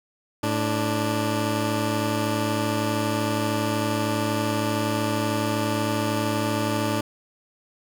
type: tone pair together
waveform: 15% pulse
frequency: 108.81 / 293.7 Hz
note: A2 / D4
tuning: -19 / 0 cents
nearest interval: octave + perfect fourth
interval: 1719 cents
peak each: -19 dBFS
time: 0.43-7.01 s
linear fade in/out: 5 ms
effects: none